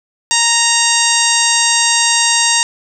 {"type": "harmonic tone with a mistuned harmonic", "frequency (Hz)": 930, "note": "A#5", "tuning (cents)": -4, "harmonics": [1, 2, 3, 4, 5, 6, 7, 8, 9], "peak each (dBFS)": [-19, -19, -19, -19, -19, -19, -19, -19, -19], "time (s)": [0.31, 2.63], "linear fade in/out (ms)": 0, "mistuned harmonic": 6, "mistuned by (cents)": 28, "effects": []}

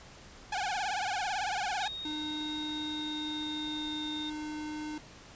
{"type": "tone with vibrato", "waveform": "sawtooth", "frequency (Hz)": 784, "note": "G5", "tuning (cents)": 0, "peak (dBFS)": -27, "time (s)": [0.52, 1.88], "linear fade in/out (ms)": 5, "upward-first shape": "triangle", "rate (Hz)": 18, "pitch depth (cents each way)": 190}
{"type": "tone with pitch glide", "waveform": "sine", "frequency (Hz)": [3729, 3661], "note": ["A#7", "A#7"], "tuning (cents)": [0, -32], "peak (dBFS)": -37, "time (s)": [1.81, 4.3], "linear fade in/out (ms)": 5, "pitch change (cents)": -32, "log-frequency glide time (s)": [2.58, 4.05]}
{"type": "tone", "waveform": "square", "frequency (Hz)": 304.1, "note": "D#4", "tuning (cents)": -40, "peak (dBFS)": -37, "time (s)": [2.05, 4.98], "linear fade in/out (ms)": 2}
{"effects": ["pink hiss -52 dBFS RMS until 5.35 s", "resampled to 16000 Hz"]}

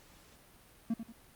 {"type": "tone with echo", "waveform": "triangle", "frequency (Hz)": 227.8, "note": "A#3", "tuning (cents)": -40, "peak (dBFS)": -27, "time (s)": [0.9, 0.94], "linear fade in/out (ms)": 5, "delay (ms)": 92, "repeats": 2, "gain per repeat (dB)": -9, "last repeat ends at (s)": 1.124, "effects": ["pink hiss -60 dBFS RMS until 1.35 s", "Opus 48 kbps"]}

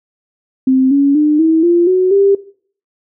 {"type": "tone with pitch steps", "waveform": "sine", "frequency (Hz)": [261.6, 280.4, 300.5, 322.1, 345.2, 370, 396.5], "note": ["C4", "C#4", "D4", "E4", "F4", "F#4", "G4"], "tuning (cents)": [0, 20, 40, -40, -20, 0, 20], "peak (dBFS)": -7, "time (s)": [0.67, 2.35], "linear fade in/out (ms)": 5, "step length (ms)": 240, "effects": ["noise-tail reverb RT60 0.5 s tail -18 dB re dry"]}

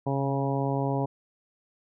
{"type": "harmonic tone with a mistuned harmonic", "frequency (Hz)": 137.8, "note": "C#3", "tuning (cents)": -10, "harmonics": [1, 2, 3, 4, 5, 6, 7], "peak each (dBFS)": [-28, -31, -33, -34, -35, -36, -36], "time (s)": [0.06, 1.06], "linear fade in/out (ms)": 10, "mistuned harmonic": 1, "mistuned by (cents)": -19, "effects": []}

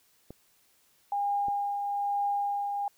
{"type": "clicks", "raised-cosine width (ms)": 2, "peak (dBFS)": -29, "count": 2, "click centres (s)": [0.306, 1.484]}
{"type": "tone with tremolo", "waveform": "sine", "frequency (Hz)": 810, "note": "G#5", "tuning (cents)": -43, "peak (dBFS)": -25, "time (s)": [1.12, 2.88], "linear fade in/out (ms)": 2, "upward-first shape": "triangle", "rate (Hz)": 1.1, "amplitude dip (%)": 40}
{"effects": ["white hiss -66 dBFS RMS until 2.97 s"]}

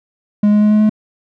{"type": "tone with pitch steps", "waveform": "triangle", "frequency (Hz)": [207.7, 209.3, 210.8, 212.4, 214], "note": ["G#3", "G#3", "G#3", "G#3", "A3"], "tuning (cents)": [0, 14, 26, 39, -48], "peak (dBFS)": -6, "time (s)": [0.43, 0.895], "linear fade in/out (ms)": 5, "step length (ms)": 93, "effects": []}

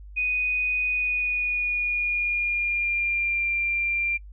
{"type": "tone with pitch glide", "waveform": "sine", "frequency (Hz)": [2487, 2377], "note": ["D#7", "D7"], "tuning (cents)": [-1, 20], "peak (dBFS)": -22, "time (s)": [0.16, 4.18], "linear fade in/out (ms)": 20, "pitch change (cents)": -79, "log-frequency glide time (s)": [0.85, 3.47], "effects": ["noise-tail reverb RT60 0.1 s tail -26 dB re dry", "added 50 Hz sine -40 dBFS peak until 4.32 s"]}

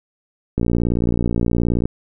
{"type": "click train", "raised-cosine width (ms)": 3, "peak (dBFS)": -6, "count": 76, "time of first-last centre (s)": [0.58, 1.856], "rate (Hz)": 58.8, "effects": []}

